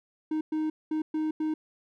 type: tone bursts at uneven times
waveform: triangle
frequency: 311.1 Hz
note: D#4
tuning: in tune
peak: -24 dBFS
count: 5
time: 0.31-0.41 / 0.52-0.7 / 0.91-1.02 / 1.14-1.31 / 1.4-1.54 s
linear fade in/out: 5 ms
effects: none